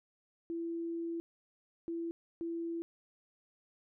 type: tone bursts at uneven times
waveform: sine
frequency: 334.9 Hz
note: E4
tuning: 27 cents sharp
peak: -35 dBFS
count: 3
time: 0.5-1.2 / 1.88-2.11 / 2.41-2.82 s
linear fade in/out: 0 ms
effects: none